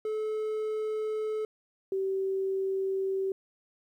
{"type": "tone pair in turn", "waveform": ["triangle", "sine"], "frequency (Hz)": [432.2, 385], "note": ["A4", "G4"], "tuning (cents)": [-31, -31], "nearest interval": "major second", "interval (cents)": 200, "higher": "first", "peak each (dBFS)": -27, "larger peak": "neither", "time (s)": [[0.05, 1.45], [1.92, 3.32]], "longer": "neither", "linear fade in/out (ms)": 2, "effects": ["11-bit"]}